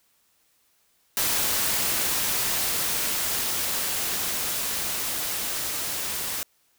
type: noise with level ramp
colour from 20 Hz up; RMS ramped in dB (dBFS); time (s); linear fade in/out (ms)
white; -24 to -30; 1.17-6.43; 0
effects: white hiss -66 dBFS RMS until 6.78 s